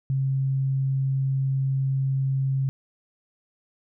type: tone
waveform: sine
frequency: 134.6 Hz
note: C3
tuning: 49 cents sharp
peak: -21 dBFS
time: 0.1-2.69 s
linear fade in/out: 0 ms
effects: none